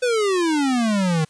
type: exponential sweep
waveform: square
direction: down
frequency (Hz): 510 to 152.5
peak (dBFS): -18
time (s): 0.02-1.25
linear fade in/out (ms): 10
effects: white hiss -56 dBFS RMS until 1.29 s + resampled to 22050 Hz